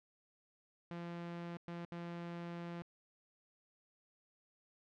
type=tone bursts at uneven times; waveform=sawtooth; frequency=171.6 Hz; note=F3; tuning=30 cents flat; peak=-39 dBFS; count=3; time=0.91-1.57 / 1.68-1.85 / 1.92-2.82 s; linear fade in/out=0 ms; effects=low-pass 3000 Hz 12 dB/octave